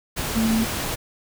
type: tone in noise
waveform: sine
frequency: 223.6 Hz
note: A3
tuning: 28 cents sharp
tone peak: -18 dBFS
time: 0.35-0.65 s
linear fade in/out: 20 ms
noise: pink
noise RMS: -27 dBFS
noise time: 0.16-0.96 s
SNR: +6 dB
effects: none